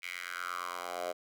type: tone with high-pass filter sweep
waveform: 10% pulse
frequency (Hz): 88.7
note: F2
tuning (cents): +27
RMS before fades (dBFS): -39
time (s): 0.02-1.13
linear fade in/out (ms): 20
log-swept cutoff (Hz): 2300 to 600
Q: 4.4
effects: none